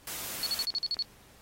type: noise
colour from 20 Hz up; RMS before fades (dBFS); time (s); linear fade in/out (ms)
white; -38; 0.07-0.65; 2
type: tone bursts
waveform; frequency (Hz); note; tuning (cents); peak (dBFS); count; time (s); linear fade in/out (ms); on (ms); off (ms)
sine; 4387; C#8; -19; -27; 8; 0.43-1.024; 0; 34; 46
type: clicks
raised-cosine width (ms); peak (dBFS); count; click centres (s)
0.5; -30; 2; 0.741 / 0.968
effects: pink hiss -58 dBFS RMS until 1.41 s + AAC 48 kbps